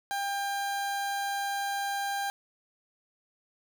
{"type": "tone", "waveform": "30% pulse", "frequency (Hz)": 798, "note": "G5", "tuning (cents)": 31, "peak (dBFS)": -27, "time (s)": [0.11, 2.3], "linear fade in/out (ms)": 0, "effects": []}